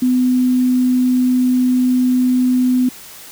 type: tone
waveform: sine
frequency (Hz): 252.1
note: B3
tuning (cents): +36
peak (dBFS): -11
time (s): 0.02-2.89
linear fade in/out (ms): 5
effects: white hiss -37 dBFS RMS until 3.31 s